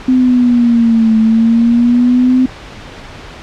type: exponential two-way sweep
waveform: sine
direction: down then up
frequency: 258.2 to 220 to 258.2 Hz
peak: -6 dBFS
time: 0.08-2.46 s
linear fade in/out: 5 ms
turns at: 1.17 s
effects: pink hiss -31 dBFS RMS until 3.42 s + low-pass 4000 Hz 12 dB/octave